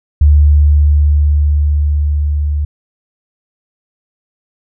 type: tone with level ramp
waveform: sine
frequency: 73.7 Hz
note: D2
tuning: 7 cents sharp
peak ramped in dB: -3 to -12 dBFS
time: 0.21-2.65 s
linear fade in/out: 5 ms
effects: none